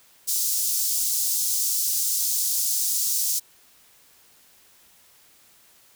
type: high-pass noise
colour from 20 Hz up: pink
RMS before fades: -24 dBFS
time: 0.27-3.4 s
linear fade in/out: 20 ms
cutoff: 5500 Hz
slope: 24 dB/octave
effects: white hiss -56 dBFS RMS until 5.95 s